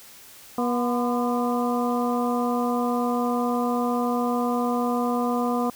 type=harmonic tone with a mistuned harmonic; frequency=242 Hz; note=B3; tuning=35 cents flat; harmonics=1 / 2 / 3 / 4 / 5; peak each=-24 / -28 / -29 / -31 / -32 dBFS; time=0.58-5.7 s; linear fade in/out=2 ms; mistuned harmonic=4; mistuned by=+81 cents; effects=white hiss -47 dBFS RMS until 5.75 s